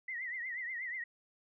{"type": "tone with vibrato", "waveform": "sine", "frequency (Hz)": 1975.5, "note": "B6", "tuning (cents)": 0, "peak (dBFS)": -37, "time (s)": [0.08, 1.04], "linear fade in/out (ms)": 5, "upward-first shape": "triangle", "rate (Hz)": 8.3, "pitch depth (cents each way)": 130, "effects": []}